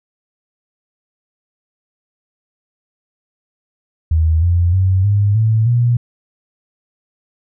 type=tone with pitch steps; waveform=sine; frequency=80.1 / 86.85 / 94.16 / 102.09 / 110.69 / 120.01 Hz; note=E2 / F2 / F#2 / G#2 / A2 / B2; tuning=-49 / -9 / +31 / -29 / +11 / -49 cents; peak=-10 dBFS; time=4.11-5.97 s; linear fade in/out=5 ms; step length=310 ms; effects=none